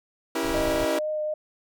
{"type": "chord", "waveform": "sawtooth", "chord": "C# diminished seventh", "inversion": "none", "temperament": "equal with one note detuned", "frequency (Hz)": [277.2, 329.6, 392, 475.1], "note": ["C#4", "E4", "G4", "Bb4"], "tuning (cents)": [0, 0, 0, 33], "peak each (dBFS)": [-28, -24, -29, -27], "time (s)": [0.35, 0.99], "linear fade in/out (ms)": 5}
{"type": "noise", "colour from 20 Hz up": "brown", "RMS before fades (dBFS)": -34, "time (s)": [0.43, 0.85], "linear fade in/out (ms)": 10}
{"type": "tone with vibrato", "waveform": "sine", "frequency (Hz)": 612, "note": "D#5", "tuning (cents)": -29, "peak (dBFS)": -25, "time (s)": [0.54, 1.34], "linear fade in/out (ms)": 5, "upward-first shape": "triangle", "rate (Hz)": 4, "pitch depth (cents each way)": 13}
{"effects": []}